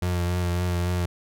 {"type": "tone with vibrato", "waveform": "35% pulse", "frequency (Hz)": 88.4, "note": "F2", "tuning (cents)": 22, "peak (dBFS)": -21, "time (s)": [0.02, 1.06], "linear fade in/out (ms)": 5, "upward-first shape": "sine", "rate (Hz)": 3.6, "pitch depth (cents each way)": 25, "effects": []}